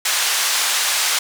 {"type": "band-pass noise", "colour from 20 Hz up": "white", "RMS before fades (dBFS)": -19, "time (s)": [0.05, 1.19], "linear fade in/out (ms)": 5, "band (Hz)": [900, 7700], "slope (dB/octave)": 12, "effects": []}